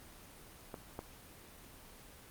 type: clicks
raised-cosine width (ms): 1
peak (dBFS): -28 / -26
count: 2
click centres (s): 0.742 / 0.991
effects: pink hiss -55 dBFS RMS until 2.3 s + Opus 24 kbps